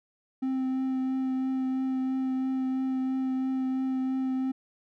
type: tone with vibrato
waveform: triangle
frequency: 261.6 Hz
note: C4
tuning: in tune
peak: -24 dBFS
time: 0.42-4.52 s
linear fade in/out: 10 ms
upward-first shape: triangle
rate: 3 Hz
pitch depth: 13 cents each way
effects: none